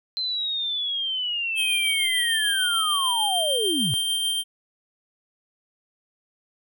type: linear sweep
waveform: sine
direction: down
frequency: 4109 to 101.2 Hz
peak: -24 dBFS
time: 0.17-3.94 s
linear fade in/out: 0 ms
type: tone with tremolo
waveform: square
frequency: 3160 Hz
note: G7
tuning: 13 cents sharp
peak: -22 dBFS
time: 1.55-4.44 s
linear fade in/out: 50 ms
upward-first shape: sine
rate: 6.7 Hz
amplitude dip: 25%
effects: none